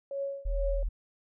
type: tone with tremolo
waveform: sine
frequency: 554.4 Hz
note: C#5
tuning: in tune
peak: -29 dBFS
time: 0.11-0.83 s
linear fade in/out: 2 ms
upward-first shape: triangle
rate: 2.2 Hz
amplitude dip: 95%
type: tone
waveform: sine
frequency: 41 Hz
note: E1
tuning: 9 cents flat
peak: -27 dBFS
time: 0.45-0.89 s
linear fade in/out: 10 ms
effects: none